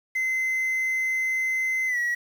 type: tone with pitch glide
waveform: sine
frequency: 2058 to 1920.2 Hz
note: C7 to B6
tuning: -29 to -49 cents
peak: -20 dBFS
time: 0.15-2.15 s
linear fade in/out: 10 ms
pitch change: -120 cents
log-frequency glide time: 1.87-1.98 s
effects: tanh soft clip ceiling -22 dBFS + 8-bit